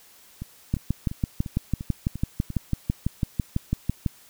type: two click trains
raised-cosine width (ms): 5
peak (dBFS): -10 / -20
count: 21 / 7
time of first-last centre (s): 0.74-4.062 / 0.42-2.503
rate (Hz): 6.02 / 2.88
effects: white hiss -53 dBFS RMS until 4.29 s